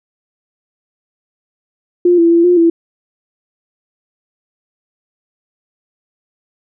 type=tone with pitch steps; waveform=sine; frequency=352.4 / 336.2 / 338.4 / 354.9 / 334.2 Hz; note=F4 / E4 / E4 / F4 / E4; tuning=+16 / +34 / +45 / +28 / +24 cents; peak=-6 dBFS; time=2.05-2.7 s; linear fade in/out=5 ms; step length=130 ms; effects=none